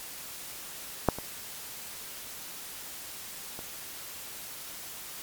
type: clicks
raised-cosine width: 1 ms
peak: -6 / -22 / -26 dBFS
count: 3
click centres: 1.087 / 1.186 / 3.591 s
effects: white hiss -42 dBFS RMS until 5.22 s + MP3 96 kbps